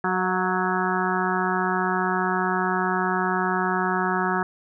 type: harmonic tone with a mistuned harmonic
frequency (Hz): 185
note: F#3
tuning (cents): 0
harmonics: 1 / 2 / 4 / 5 / 6 / 7 / 8 / 9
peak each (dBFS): -28 / -28 / -29 / -29 / -31 / -29 / -31 / -30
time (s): 0.04-4.43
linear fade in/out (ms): 2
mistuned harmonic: 4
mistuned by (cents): -23
effects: none